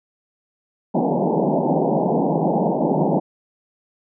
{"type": "band-pass noise", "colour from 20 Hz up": "pink", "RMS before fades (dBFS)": -19, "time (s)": [0.94, 3.2], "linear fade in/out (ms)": 10, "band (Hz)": [150, 910], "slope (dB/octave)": 96, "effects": []}